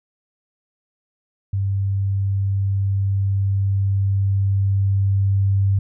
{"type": "tone with level ramp", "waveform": "sine", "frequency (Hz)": 98.2, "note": "G2", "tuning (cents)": 4, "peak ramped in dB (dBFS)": [-18, -14], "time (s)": [1.53, 5.79], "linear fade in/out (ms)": 5, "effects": []}